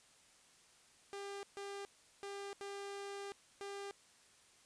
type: tone bursts at uneven times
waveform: sawtooth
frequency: 399.4 Hz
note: G4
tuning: 32 cents sharp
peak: -40 dBFS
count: 5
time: 1.13-1.43 / 1.57-1.85 / 2.23-2.53 / 2.61-3.32 / 3.61-3.91 s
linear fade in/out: 0 ms
effects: white hiss -66 dBFS RMS until 4.65 s + resampled to 22050 Hz